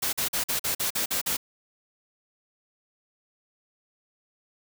white noise bursts, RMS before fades -27 dBFS, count 9, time 0.02-1.37 s, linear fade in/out 10 ms, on 110 ms, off 45 ms, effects none

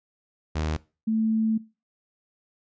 sawtooth / sine tone pair in turn, 77.78 / 220.9 Hz, D#2 / A3, 0 / +7 cents, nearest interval octave + tritone, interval 1807 cents, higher second, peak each -21 dBFS, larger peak neither, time 0.55-0.77 / 1.07-1.58 s, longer second, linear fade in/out 10 ms, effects noise-tail reverb RT60 0.3 s tail -20 dB re dry + resampled to 16000 Hz

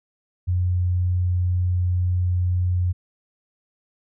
sine tone, 89.8 Hz, F2, 49 cents sharp, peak -18 dBFS, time 0.47-2.93 s, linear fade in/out 20 ms, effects none

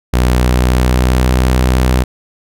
sawtooth tone with pitch glide, 61.74 to 63.18 Hz, B1 to B1, 0 to +40 cents, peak -5 dBFS, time 0.13-2.04 s, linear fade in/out 10 ms, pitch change +40 cents, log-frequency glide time 0.23-1.41 s, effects none

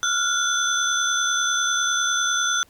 sine tone cluster, 1379 / 1449 / 3462 / 6100 Hz, F6 / F#6 / A7 / G8, -22 / -37 / -29 / -48 cents, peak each -24 dBFS, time 0.03-2.63 s, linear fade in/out 0 ms, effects tanh soft clip ceiling -13 dBFS + pink hiss -57 dBFS RMS until 2.69 s

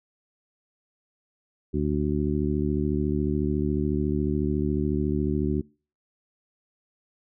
harmonic tone, 74 Hz, D2, 14 cents sharp, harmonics 1 / 2 / 3 / 4 / 5, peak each -29 / -29 / -29 / -29 / -29 dBFS, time 1.73-5.62 s, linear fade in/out 20 ms, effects noise-tail reverb RT60 0.4 s tail -26 dB re dry

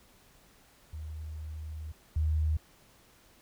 sine tone pair in turn, 77.6 / 77.6 Hz, D#2 / D#2, -4 / -4 cents, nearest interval unison, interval 0 cents, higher neither, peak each -37 / -25 dBFS, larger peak second, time 0.93-1.92 / 2.16-2.57 s, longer first, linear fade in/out 5 ms, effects pink hiss -61 dBFS RMS until 3.41 s

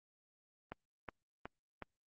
click train, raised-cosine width 0.5 ms, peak -28 dBFS, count 4, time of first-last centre 0.72-1.823 s, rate 2.72 Hz, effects Opus 24 kbps

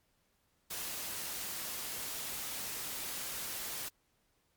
white noise, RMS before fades -40 dBFS, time 0.7-3.89 s, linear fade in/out 10 ms, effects pink hiss -75 dBFS RMS until 4.56 s + MP3 96 kbps

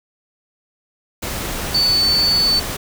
sine tone in noise, 4499 Hz, C#8, 25 cents sharp, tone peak -13 dBFS, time 1.74-2.6 s, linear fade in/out 10 ms, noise pink, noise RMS -25 dBFS, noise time 1.22-2.77 s, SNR +9 dB, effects none

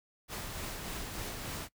pink noise with tremolo, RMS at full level -39 dBFS, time 0.28-1.69 s, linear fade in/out 50 ms, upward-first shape sine, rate 3.4 Hz, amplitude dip 30%, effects noise-tail reverb RT60 0.1 s tail -22 dB re dry

